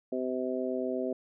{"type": "harmonic tone", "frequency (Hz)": 128.3, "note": "C3", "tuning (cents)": -34, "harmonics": [2, 3, 4, 5], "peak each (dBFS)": [-34, -34, -36, -36], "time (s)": [0.12, 1.13], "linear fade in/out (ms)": 5, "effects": []}